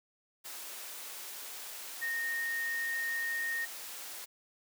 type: tone in noise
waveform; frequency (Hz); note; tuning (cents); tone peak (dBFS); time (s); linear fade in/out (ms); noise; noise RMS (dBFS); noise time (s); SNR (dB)
sine; 1849; A#6; -15; -32; 2.01-3.66; 20; white; -44; 0.44-4.26; +9
effects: high-pass 400 Hz 12 dB/octave